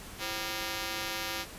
5% pulse ring-modulated tone, 433.9 Hz, A4, 24 cents flat, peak -19 dBFS, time 0.18-1.46 s, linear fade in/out 50 ms, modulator 96.9 Hz, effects pink hiss -46 dBFS RMS until 1.58 s + resampled to 32000 Hz

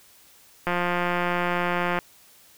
click train, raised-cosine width 0.5 ms, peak -10 dBFS, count 233, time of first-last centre 0.67-1.988 s, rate 176 Hz, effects white hiss -54 dBFS RMS until 2.57 s

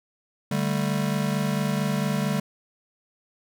square chord, D suspended fourth, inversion none, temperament just, 146.83 / 195.78 / 220.2 Hz, D3 / G3 / A3, 0 / -2 / +2 cents, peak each -28 / -27 / -30 dBFS, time 0.51-2.4 s, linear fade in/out 5 ms, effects none

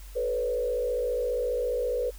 sine tone with frequency modulation, 493.9 Hz, B4, in tune, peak -25 dBFS, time 0.15-2.11 s, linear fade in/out 20 ms, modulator 54.8 Hz, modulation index 0.92, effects added 47 Hz sine -41 dBFS peak until 2.18 s + white hiss -53 dBFS RMS until 2.18 s

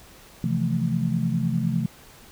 sine chord, F major seventh, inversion second, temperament equal, 130.81 / 164.81 / 174.61 / 220 Hz, C3 / E3 / F3 / A3, 0 / 0 / 0 / 0 cents, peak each -27 / -26 / -27 / -27 dBFS, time 0.44-1.86 s, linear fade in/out 2 ms, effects pink hiss -49 dBFS RMS until 2.31 s

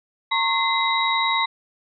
sine tone cluster, 915 / 1085 / 2056 / 3826 Hz, A#5 / C#6 / C7 / A#7, -32 / -37 / -31 / +44 cents, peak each -24 dBFS, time 0.31-1.46 s, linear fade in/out 10 ms, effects none

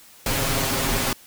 pink noise with comb filter, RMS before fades -23 dBFS, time 0.26-1.13 s, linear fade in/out 2 ms, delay 7.4 ms, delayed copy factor +0.8, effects white hiss -49 dBFS RMS until 1.26 s

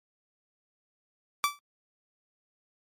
sawtooth tone with exponential decay, 1160 Hz, D6, 22 cents flat, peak -16 dBFS, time 1.44-1.59 s, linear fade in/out 0 ms, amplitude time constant 32 ms, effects MP3 64 kbps

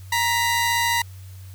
sawtooth tone pair together, 938 / 1990.4 Hz, A#5 / B6, +11 / +13 cents, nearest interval octave + minor second, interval 1302 cents, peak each -17 / -20 dBFS, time 0.12-1.02 s, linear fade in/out 5 ms, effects added 94 Hz sine -37 dBFS peak until 1.54 s + white hiss -52 dBFS RMS until 1.54 s

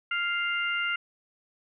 harmonic tone, 698.5 Hz, F5, in tune, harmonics 2 / 3 / 4, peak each -29 / -31 / -32 dBFS, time 0.11-0.96 s, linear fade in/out 5 ms, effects none

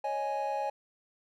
triangle chord, C# suspended second, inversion none, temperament just, 554.4 / 623.7 / 831.5 Hz, C#5 / D#5 / G#5, 0 / +4 / +2 cents, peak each -34 / -36 / -30 dBFS, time 0.04-0.7 s, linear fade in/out 5 ms, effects none

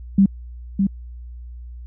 sine tone with echo, 196 Hz, G3, in tune, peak -9 dBFS, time 0.18-0.26 s, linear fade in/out 5 ms, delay 610 ms, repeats 1, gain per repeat -5 dB, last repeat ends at 0.87 s, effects added 60 Hz sine -33 dBFS peak until 1.86 s

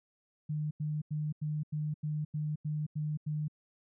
sine tone bursts, 151.5 Hz, D#3, 46 cents flat, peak -31 dBFS, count 10, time 0.49-3.482 s, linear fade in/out 10 ms, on 220 ms, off 88 ms, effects none

